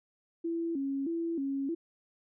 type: tone with vibrato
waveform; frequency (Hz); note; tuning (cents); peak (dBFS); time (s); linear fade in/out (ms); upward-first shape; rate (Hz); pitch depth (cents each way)
sine; 302.8; D#4; -47; -30; 0.44-1.75; 10; square; 1.6; 170
effects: none